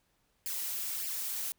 blue noise with flanger, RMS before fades -36 dBFS, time 0.46-1.52 s, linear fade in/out 0 ms, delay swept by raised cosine 0.4 to 5 ms, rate 1.7 Hz, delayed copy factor +0.7, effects pink hiss -74 dBFS RMS until 1.58 s

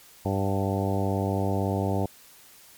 harmonic tone with a mistuned harmonic, 98 Hz, G2, in tune, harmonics 1 / 2 / 3 / 4 / 5 / 6 / 7 / 8 / 9, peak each -27 / -30 / -32 / -33 / -34 / -35 / -35 / -36 / -37 dBFS, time 0.25-2.06 s, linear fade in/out 5 ms, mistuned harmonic 8, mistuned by -33 cents, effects white hiss -52 dBFS RMS until 2.77 s + MP3 96 kbps

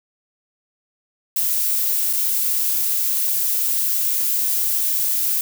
violet noise with dropouts, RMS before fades -20 dBFS, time 1.36-5.41 s, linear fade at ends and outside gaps 2 ms, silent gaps 2.129-2.133 s, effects none

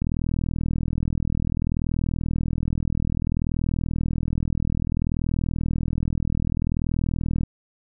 click train, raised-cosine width 5 ms, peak -12 dBFS, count 302, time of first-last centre 0.02-7.434 s, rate 40.6 Hz, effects none

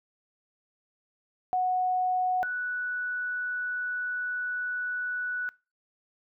sine tone pair in turn, 736 / 1478.8 Hz, F#5 / F#6, -9 / -1 cents, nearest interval octave, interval 1208 cents, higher second, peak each -23 / -29 dBFS, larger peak first, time 1.53-2.43 / 2.43-5.49 s, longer second, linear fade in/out 0 ms, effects noise-tail reverb RT60 0.3 s tail -23 dB re dry

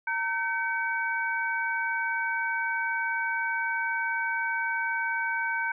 sine tone cluster, 918 / 1537 / 2262 Hz, A#5 / G6 / C#7, -27 / -35 / +34 cents, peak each -32 / -28 / -34 dBFS, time 0.07-5.72 s, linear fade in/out 5 ms, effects none

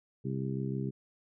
harmonic tone, 66.4 Hz, C2, 26 cents sharp, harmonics 2 / 3 / 4 / 5 / 6, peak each -34 / -37 / -42 / -42 / -41 dBFS, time 0.24-0.91 s, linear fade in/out 20 ms, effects none

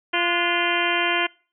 harmonic tone with a mistuned harmonic, 346.2 Hz, F4, 15 cents flat, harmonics 1 / 2 / 3 / 4 / 5 / 6 / 7 / 8 / 9, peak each -28 / -28 / -28 / -28 / -28 / -28 / -28 / -28 / -28 dBFS, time 0.13-1.27 s, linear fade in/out 10 ms, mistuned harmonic 4, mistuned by +75 cents, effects noise-tail reverb RT60 0.4 s tail -26 dB re dry

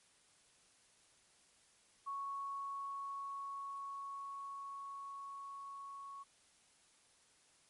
sine tone with level ramp, 1108.7 Hz, C#6, in tune, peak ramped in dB -39 to -47 dBFS, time 2.06-6.24 s, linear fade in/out 20 ms, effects white hiss -69 dBFS RMS until 7.69 s + MP3 48 kbps

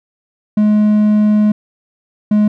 triangle tone pair in turn, 211.1 / 210.3 Hz, G#3 / G#3, +29 / +22 cents, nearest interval unison, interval 7 cents, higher first, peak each -6 dBFS, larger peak neither, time 0.57-1.52 / 2.31-2.48 s, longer first, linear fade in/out 5 ms, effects none

